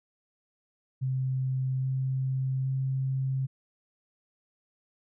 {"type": "tone with pitch steps", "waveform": "sine", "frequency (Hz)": [130.81, 131.87, 132.94], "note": ["C3", "C3", "C3"], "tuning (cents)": [0, 14, 28], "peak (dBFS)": -26, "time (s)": [1.01, 3.47], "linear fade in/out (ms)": 20, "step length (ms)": 820, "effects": []}